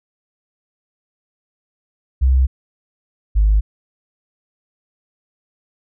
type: tone pair in turn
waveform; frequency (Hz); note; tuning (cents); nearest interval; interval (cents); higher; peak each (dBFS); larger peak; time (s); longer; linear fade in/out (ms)
sine; 65.3 / 51.83; C2 / G#1; -3 / -3; major third; 400; first; -9; neither; 2.21-2.47 / 3.35-3.61; neither; 20
effects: tanh soft clip ceiling -6 dBFS